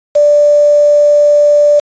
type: tone with quantisation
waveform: sine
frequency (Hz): 587.3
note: D5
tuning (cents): 0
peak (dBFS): -4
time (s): 0.15-1.8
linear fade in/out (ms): 10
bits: 4
effects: resampled to 16000 Hz